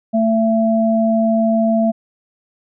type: tone pair together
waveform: sine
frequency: 223.4 / 669.9 Hz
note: A3 / E5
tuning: +27 / +28 cents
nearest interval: octave + perfect fifth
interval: 1901 cents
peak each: -14 / -16 dBFS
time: 0.13-1.92 s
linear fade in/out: 20 ms
effects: none